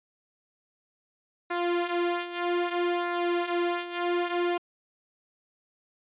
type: tone with flanger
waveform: sawtooth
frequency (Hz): 349.2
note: F4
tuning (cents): 0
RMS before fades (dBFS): -28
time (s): 1.5-4.58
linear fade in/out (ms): 10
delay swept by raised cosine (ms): 0.31 to 5.71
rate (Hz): 0.63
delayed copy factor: -0.65
effects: resampled to 8000 Hz